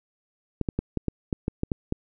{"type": "clicks", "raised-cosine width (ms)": 3, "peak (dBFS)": -12, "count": 10, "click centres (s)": [0.613, 0.688, 0.79, 0.973, 1.083, 1.328, 1.481, 1.634, 1.718, 1.924], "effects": []}